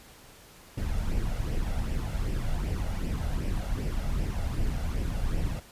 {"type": "noise with flanger", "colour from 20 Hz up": "brown", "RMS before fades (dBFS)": -29, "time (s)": [0.77, 5.6], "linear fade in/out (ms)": 10, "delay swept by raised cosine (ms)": [0.37, 1.47], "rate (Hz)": 2.6, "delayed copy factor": 0.6, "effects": ["pink hiss -52 dBFS RMS until 5.71 s", "resampled to 32000 Hz"]}